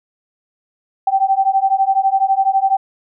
sine beating tone pair, 770 / 782 Hz, G5 / G5, -31 / -4 cents, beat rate 12 Hz, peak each -15 dBFS, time 1.07-2.77 s, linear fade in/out 5 ms, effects none

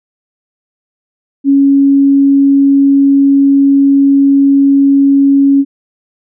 sine tone, 277.2 Hz, C#4, in tune, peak -4 dBFS, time 1.44-5.65 s, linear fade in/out 50 ms, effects none

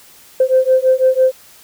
sine beating tone pair, 516 / 522 Hz, C5 / C5, -24 / -4 cents, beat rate 6 Hz, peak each -12 dBFS, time 0.4-1.32 s, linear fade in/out 5 ms, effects tanh soft clip ceiling -2 dBFS + white hiss -44 dBFS RMS until 1.63 s

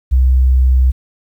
sine tone, 64.2 Hz, C2, 32 cents flat, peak -7 dBFS, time 0.11-0.92 s, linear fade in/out 20 ms, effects 8-bit

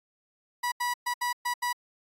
30% pulse tone bursts at uneven times, 975 Hz, B5, 23 cents flat, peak -24 dBFS, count 6, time 0.63-0.72 / 0.8-0.94 / 1.06-1.14 / 1.21-1.33 / 1.45-1.54 / 1.62-1.73 s, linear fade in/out 10 ms, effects AAC 48 kbps

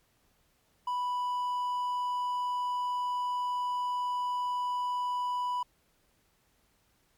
triangle tone, 987.8 Hz, B5, in tune, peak -27 dBFS, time 0.87-5.63 s, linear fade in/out 5 ms, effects pink hiss -70 dBFS RMS until 7.17 s + MP3 96 kbps

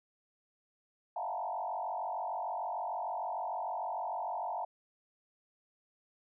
sine tone with frequency modulation, 803 Hz, G5, 41 cents sharp, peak -34 dBFS, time 1.16-4.65 s, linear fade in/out 5 ms, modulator 46.6 Hz, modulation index 3.1, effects none

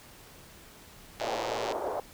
click train, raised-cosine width 0.2 ms, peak -19 dBFS, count 60, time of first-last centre 1.2-1.722 s, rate 113 Hz
white band-pass noise, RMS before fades -33 dBFS, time 1.21-2 s, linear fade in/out 2 ms, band 410 to 790 Hz, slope 24 dB/octave
effects pink hiss -52 dBFS RMS until 2.13 s

